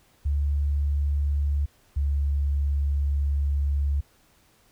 sine tone pair in turn, 71.8 / 70.89 Hz, D2 / C#2, -39 / +39 cents, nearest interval unison, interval 22 cents, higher first, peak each -21 dBFS, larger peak neither, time 0.25-1.66 / 1.96-4.01 s, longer second, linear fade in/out 10 ms, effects pink hiss -61 dBFS RMS until 4.71 s

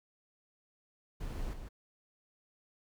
brown noise with echo, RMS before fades -39 dBFS, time 1.2-1.54 s, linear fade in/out 10 ms, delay 150 ms, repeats 1, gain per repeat -6 dB, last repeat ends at 1.69 s, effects none

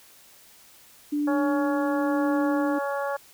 sine tone with tremolo, 293.7 Hz, D4, in tune, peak -22 dBFS, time 1.12-2.79 s, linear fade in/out 10 ms, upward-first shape sine, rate 1 Hz, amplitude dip 25%
harmonic tone, 280.5 Hz, C#4, 21 cents sharp, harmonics 2 / 3 / 4 / 5 / 6, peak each -28 / -32 / -34 / -36 / -38 dBFS, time 1.27-3.17 s, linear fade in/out 10 ms
effects white hiss -53 dBFS RMS until 3.33 s

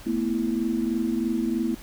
sine chord, A suspended second, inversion none, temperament equal with one note detuned, 223.7 / 246.9 / 329.6 Hz, A3 / B3 / E4, +29 / 0 / 0 cents, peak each -27 dBFS, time 0.06-1.75 s, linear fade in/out 10 ms, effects added 41 Hz sine -46 dBFS peak until 1.82 s + pink hiss -46 dBFS RMS until 1.82 s

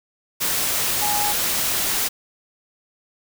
sine tone in noise, 830.6 Hz, G#5, in tune, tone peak -23 dBFS, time 1.01-1.33 s, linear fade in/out 20 ms, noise white, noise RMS -22 dBFS, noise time 0.4-2.09 s, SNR -4 dB, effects none

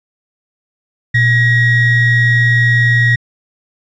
triangle ring-modulated tone, 891 Hz, A5, 22 cents sharp, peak -3 dBFS, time 1.14-3.16 s, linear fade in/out 10 ms, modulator 1010 Hz, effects resampled to 16000 Hz

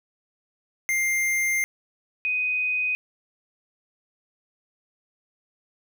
square / sine tone pair in turn, 2100 / 2499 Hz, C7 / D#7, +6 / +7 cents, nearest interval minor third, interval 301 cents, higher second, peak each -22 dBFS, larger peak neither, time 0.89-1.64 / 2.25-2.95 s, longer first, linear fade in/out 0 ms, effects none

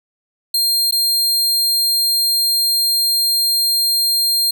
sawtooth tone with dropouts, 4200 Hz, C8, 6 cents sharp, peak -11 dBFS, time 0.54-4.51 s, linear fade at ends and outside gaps 5 ms, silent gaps 0.911-0.923 s, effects none

